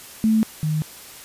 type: tone pair in turn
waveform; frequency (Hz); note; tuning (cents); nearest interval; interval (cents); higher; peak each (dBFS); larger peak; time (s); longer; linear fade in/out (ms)
sine; 220 / 154.49; A3 / D#3; 0 / -12; tritone; 612; first; -14 / -19; first; 0.24-0.43 / 0.63-0.82; neither; 0
effects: white hiss -41 dBFS RMS until 1.24 s + resampled to 32000 Hz